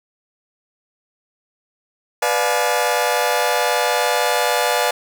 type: chord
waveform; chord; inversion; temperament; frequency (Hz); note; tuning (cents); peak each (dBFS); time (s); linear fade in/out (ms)
sawtooth; B diminished seventh; none; just; 493.9 / 592.7 / 711.2 / 853.4; B4 / D5 / F5 / Ab5; 0 / +16 / +31 / +47; -18; 2.22-4.91; 5
effects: none